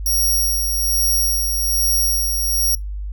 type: tone with tremolo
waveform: 5% pulse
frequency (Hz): 5630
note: F8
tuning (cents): +13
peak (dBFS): -9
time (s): 0.06-2.75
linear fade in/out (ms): 2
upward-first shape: sine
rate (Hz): 1.2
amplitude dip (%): 40
effects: noise-tail reverb RT60 0.2 s tail -26 dB re dry + added 50 Hz sine -24 dBFS peak until 3.12 s